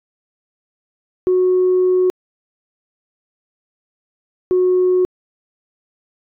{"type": "tone pair in turn", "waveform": "sine", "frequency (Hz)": [367.2, 365.8], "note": ["F#4", "F#4"], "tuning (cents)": [-13, -20], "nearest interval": "unison", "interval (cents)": 7, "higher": "first", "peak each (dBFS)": -10, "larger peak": "neither", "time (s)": [[1.27, 2.1], [4.51, 5.05]], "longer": "first", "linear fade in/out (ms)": 0, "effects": ["tanh soft clip ceiling -8 dBFS"]}